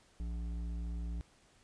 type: tone with hard clipping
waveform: triangle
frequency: 57.7 Hz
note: A#1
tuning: 17 cents flat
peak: -38 dBFS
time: 0.2-1.21 s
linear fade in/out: 0 ms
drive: 13 dB
effects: pink hiss -66 dBFS RMS until 1.63 s + resampled to 22050 Hz